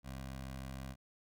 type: tone with notch filter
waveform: 15% pulse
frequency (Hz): 66.2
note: C2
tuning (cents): +21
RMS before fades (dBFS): -45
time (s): 0.03-0.96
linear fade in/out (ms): 50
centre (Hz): 350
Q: 1.9
effects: none